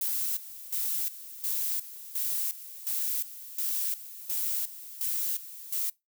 violet noise with tremolo, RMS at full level -30 dBFS, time 0.01-5.9 s, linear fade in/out 5 ms, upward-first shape square, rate 1.4 Hz, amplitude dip 80%, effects noise-tail reverb RT60 0.2 s tail -23 dB re dry

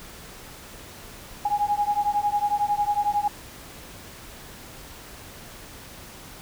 sine beating tone pair, 820 / 831 Hz, G#5 / G#5, -22 / +1 cents, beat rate 11 Hz, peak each -24 dBFS, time 1.45-3.28 s, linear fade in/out 5 ms, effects pink hiss -43 dBFS RMS until 6.41 s

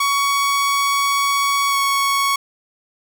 sawtooth tone with pitch glide, 1121 to 1110.7 Hz, C#6 to C#6, +19 to +3 cents, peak -12 dBFS, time 0-2.36 s, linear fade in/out 5 ms, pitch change -16 cents, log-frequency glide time 1.69-1.76 s, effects none

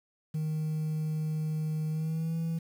sine tone with pitch glide, 155.56 to 164.43 Hz, D#3 to E3, 0 to -4 cents, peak -26 dBFS, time 0.34-2.59 s, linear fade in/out 10 ms, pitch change +96 cents, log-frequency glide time 1.89-2.36 s, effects tanh soft clip ceiling -28 dBFS + 9-bit

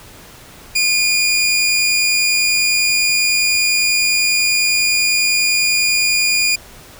20% pulse tone, 2430 Hz, D#7, 42 cents flat, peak -8 dBFS, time 0.75-6.56 s, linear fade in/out 10 ms, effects pink hiss -40 dBFS RMS until 6.99 s

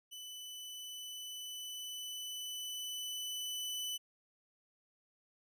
sawtooth tone with level ramp, 2993 Hz, F#7, 19 cents sharp, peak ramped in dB -43 to -34 dBFS, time 0.11-3.98 s, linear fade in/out 20 ms, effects none

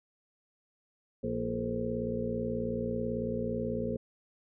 harmonic tone with a mistuned harmonic, 58.27 Hz, A#1, in tune, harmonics 1 / 2 / 3 / 4 / 6 / 7 / 8 / 9, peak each -45 / -40 / -41 / -35 / -45 / -37 / -42 / -37 dBFS, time 1.23-3.97 s, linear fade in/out 10 ms, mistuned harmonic 7, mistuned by +79 cents, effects none

